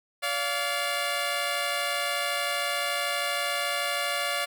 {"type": "tone pair together", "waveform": "10% pulse", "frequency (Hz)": [573.2, 698.5], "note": ["D5", "F5"], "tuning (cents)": [-42, 0], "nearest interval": "minor third", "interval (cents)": 342, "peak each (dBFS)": -21, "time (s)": [0.22, 4.46], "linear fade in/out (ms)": 20, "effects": []}